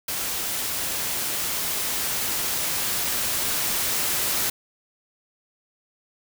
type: noise with level ramp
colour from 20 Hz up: white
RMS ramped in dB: -28 to -24 dBFS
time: 0.08-4.5 s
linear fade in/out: 5 ms
effects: none